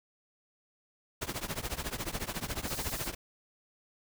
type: noise with tremolo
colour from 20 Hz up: pink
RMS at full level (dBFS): -33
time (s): 1.21-3.15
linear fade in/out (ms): 10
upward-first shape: triangle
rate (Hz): 14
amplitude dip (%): 95
type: high-pass noise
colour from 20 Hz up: white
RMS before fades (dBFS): -41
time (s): 2.67-3.08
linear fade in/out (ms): 5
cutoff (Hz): 3800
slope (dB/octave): 48
effects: none